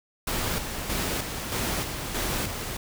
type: noise with tremolo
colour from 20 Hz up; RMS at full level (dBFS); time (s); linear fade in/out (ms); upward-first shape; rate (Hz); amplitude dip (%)
pink; -28; 0.27-2.77; 5; square; 1.6; 45
effects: none